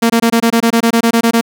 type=tone bursts; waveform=sawtooth; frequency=230.7 Hz; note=A#3; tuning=18 cents flat; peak=-4 dBFS; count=14; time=0.02-1.412 s; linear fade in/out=10 ms; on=79 ms; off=22 ms; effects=none